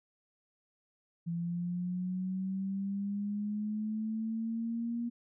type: linear sweep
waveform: sine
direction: up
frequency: 168.2 to 237.5 Hz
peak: -32 dBFS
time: 1.26-5.1 s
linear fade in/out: 20 ms
effects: none